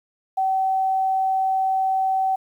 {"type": "tone", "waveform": "sine", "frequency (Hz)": 764, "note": "G5", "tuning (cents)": -45, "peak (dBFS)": -18, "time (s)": [0.37, 2.36], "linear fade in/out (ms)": 10, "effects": ["9-bit"]}